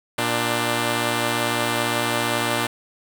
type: tone pair together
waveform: 5% pulse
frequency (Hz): 117.82 / 297.3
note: A#2 / D4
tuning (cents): +19 / +21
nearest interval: octave + major third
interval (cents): 1602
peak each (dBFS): -12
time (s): 0.18-2.67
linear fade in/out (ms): 5
effects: none